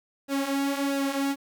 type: tone with flanger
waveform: sawtooth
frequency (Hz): 277.2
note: C#4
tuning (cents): 0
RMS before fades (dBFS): -27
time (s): 0.28-1.36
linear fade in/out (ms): 50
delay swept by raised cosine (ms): 0.9 to 5.6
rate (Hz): 1.5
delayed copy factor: -0.65
effects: 9-bit